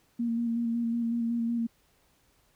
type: tone with vibrato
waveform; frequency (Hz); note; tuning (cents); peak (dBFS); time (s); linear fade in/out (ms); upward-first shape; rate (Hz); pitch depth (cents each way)
sine; 233.1; A#3; 0; -26; 0.19-1.67; 10; square; 5.4; 19
effects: pink hiss -67 dBFS RMS until 2.55 s